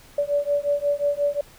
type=beating tone pair; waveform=sine; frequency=574 / 579.6 Hz; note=D5 / D5; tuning=-40 / -23 cents; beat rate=5.6 Hz; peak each=-23 dBFS; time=0.18-1.41 s; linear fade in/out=5 ms; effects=pink hiss -50 dBFS RMS until 1.58 s